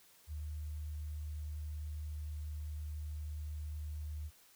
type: tone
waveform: sine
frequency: 75.7 Hz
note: D#2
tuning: 47 cents flat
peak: -39 dBFS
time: 0.27-4.31 s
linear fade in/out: 50 ms
effects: white hiss -64 dBFS RMS until 4.55 s